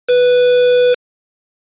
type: tone with quantisation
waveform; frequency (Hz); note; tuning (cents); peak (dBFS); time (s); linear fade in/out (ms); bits
triangle; 493.9; B4; 0; -6; 0.08-0.95; 20; 3
effects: resampled to 8000 Hz